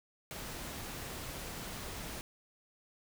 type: noise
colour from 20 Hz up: pink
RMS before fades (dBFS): -43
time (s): 0.31-2.21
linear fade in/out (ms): 0
effects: none